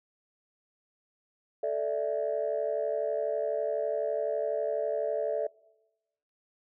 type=chord; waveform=sine; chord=A suspended fourth; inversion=none; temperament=equal; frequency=440 / 587.3 / 659.3 Hz; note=A4 / D5 / E5; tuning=0 / 0 / 0 cents; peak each=-32 / -30 / -31 dBFS; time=1.63-5.47 s; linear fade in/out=5 ms; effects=noise-tail reverb RT60 1.0 s tail -24 dB re dry + tanh soft clip ceiling -20 dBFS